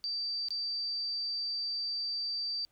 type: tone with dropouts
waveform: sine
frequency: 4654 Hz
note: D8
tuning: 17 cents flat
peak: -32 dBFS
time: 0.04-2.65 s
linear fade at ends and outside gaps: 0 ms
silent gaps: 0.485-0.506 s
effects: pink hiss -73 dBFS RMS until 2.71 s